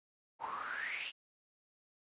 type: noise with band-pass filter sweep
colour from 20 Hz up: pink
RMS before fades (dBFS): -41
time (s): 0.39-1.12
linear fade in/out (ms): 50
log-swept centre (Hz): 860 to 3000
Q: 8.4
effects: resampled to 8000 Hz